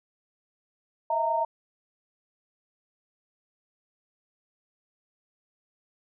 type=tone cluster; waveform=sine; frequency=639 / 667 / 921 Hz; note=D#5 / E5 / A#5; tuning=+46 / +20 / -21 cents; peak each=-30 / -30 / -25 dBFS; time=1.1-1.45 s; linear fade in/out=5 ms; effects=none